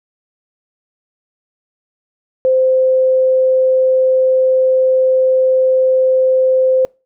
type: tone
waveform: sine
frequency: 519 Hz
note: C5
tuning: 14 cents flat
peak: -9 dBFS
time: 2.45-6.85 s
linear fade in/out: 0 ms
effects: noise-tail reverb RT60 0.3 s tail -26 dB re dry